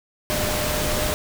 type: tone in noise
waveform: sine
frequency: 605 Hz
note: D#5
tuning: 49 cents flat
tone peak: -28 dBFS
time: 0.3-1.14 s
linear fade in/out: 0 ms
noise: pink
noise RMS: -24 dBFS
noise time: 0.3-1.14 s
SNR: -7 dB
effects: none